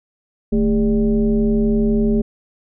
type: tone with frequency modulation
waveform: sine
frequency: 220 Hz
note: A3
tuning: in tune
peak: -13 dBFS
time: 0.52-2.22 s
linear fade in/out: 10 ms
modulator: 184 Hz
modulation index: 0.96
effects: none